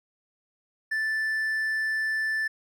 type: tone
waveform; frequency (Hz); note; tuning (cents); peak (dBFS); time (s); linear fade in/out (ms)
triangle; 1760; A6; 0; -23; 0.91-2.48; 10
effects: none